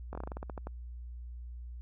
slowing click train, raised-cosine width 1 ms, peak -26 dBFS, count 12, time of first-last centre 0.13-0.67 s, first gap 21 ms, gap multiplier 1.16, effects added 60 Hz sine -41 dBFS peak until 1.81 s

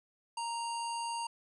harmonic tone, 931 Hz, A#5, 2 cents flat, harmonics 1 / 3 / 5 / 7 / 9 / 10, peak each -35 / -45 / -46 / -53 / -49 / -51 dBFS, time 0.37-1.27 s, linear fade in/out 5 ms, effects none

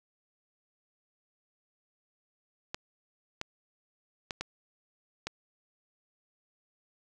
clicks, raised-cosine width 0.2 ms, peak -17 dBFS, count 5, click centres 2.745 / 3.414 / 4.308 / 4.41 / 5.27 s, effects none

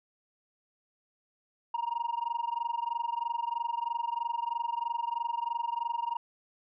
sine tone with amplitude modulation, 940 Hz, A#5, 14 cents sharp, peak -24 dBFS, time 1.74-6.17 s, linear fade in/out 5 ms, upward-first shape sine, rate 23.1 Hz, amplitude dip 95%, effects tanh soft clip ceiling -26 dBFS

